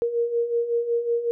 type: beating tone pair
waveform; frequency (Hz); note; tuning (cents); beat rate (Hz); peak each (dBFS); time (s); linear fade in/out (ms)
sine; 466.2 / 471.6; A#4 / A#4; 0 / +20; 5.4; -28 / -22; 0.02-1.31; 0
effects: none